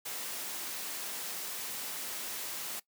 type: noise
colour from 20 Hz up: white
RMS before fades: -39 dBFS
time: 0.05-2.8 s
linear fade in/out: 10 ms
effects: noise-tail reverb RT60 0.1 s tail -19 dB re dry + high-pass 200 Hz 12 dB/octave